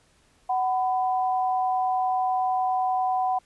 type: tone pair together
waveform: sine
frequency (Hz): 748.3 / 1001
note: F#5 / B5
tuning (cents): +19 / +23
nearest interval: perfect fourth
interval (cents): 504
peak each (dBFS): -22 / -30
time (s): 0.49-3.39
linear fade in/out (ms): 10
effects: pink hiss -62 dBFS RMS until 3.45 s + resampled to 24000 Hz